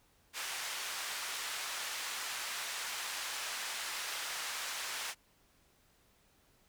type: band-pass noise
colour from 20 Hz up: pink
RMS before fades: -40 dBFS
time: 0.33-5.15 s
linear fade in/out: 50 ms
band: 1200 to 10000 Hz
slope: 12 dB/octave
effects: pink hiss -69 dBFS RMS until 6.68 s